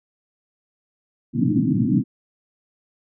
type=band-pass noise; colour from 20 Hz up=white; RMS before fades=-19 dBFS; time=1.33-2.04 s; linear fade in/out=50 ms; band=110 to 310 Hz; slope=96 dB/octave; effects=none